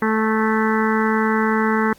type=harmonic tone; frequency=219.2 Hz; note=A3; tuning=6 cents flat; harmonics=1 / 2 / 4 / 5 / 6 / 7 / 8 / 9; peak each=-19 / -22 / -25 / -26 / -27 / -27 / -28 / -29 dBFS; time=0.02-1.93 s; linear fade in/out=2 ms; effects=pink hiss -50 dBFS RMS until 1.98 s + Opus 32 kbps